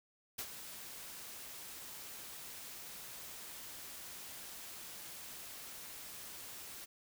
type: noise with ADSR envelope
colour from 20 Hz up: white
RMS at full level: -40 dBFS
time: 0.38-6.86 s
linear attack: 10 ms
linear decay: 67 ms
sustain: -9 dB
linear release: 20 ms
effects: none